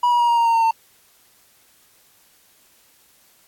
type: tone with pitch steps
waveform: triangle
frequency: 971 / 961 / 951 / 941.2 / 931.4 / 921.8 / 912.3 / 902.8 Hz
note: B5 / B5 / A#5 / A#5 / A#5 / A#5 / A#5 / A5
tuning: -30 / -48 / +34 / +16 / -2 / -20 / -38 / +44 cents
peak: -12 dBFS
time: 0.03-0.71 s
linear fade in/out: 5 ms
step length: 85 ms
effects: white hiss -56 dBFS RMS until 3.47 s + AAC 64 kbps